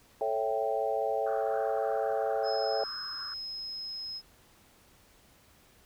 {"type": "chord", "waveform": "sine", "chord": "A dominant seventh", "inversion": "none", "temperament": "equal", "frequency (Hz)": [440, 554.4, 659.3, 784], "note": ["A4", "C#5", "E5", "G5"], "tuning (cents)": [0, 0, 0, 0], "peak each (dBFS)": -33, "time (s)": [0.21, 2.84], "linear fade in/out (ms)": 2}
{"type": "band-pass noise", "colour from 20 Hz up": "white", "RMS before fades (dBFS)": -46, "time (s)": [1.26, 3.34], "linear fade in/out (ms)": 5, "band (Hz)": [1100, 1600], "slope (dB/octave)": 96}
{"type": "tone", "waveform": "sine", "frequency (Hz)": 5130, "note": "E8", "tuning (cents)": -48, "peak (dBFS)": -36, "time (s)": [2.43, 4.22], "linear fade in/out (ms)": 50}
{"effects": ["pink hiss -61 dBFS RMS until 5.85 s"]}